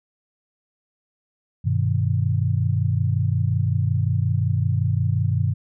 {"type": "chord", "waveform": "sine", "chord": "G augmented", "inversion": "none", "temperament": "equal", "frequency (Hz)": [98, 123.47, 155.56], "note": ["G2", "B2", "D#3"], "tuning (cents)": [0, 0, 0], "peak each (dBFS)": [-21, -22, -25], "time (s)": [1.64, 5.54], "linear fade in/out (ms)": 20, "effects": []}